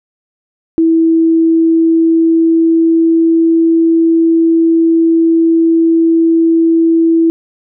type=tone with pitch glide; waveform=sine; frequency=326.8 to 329.3 Hz; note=E4 to E4; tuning=-15 to -2 cents; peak=-6 dBFS; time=0.78-7.3 s; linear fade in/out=0 ms; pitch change=+13 cents; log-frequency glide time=1.08-3.62 s; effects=none